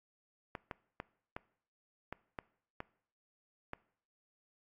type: clicks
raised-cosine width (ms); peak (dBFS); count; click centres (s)
0.5; -25; 8; 0.552 / 0.712 / 1.001 / 1.365 / 2.126 / 2.388 / 2.804 / 3.734
effects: noise-tail reverb RT60 0.6 s tail -21 dB re dry + AAC 64 kbps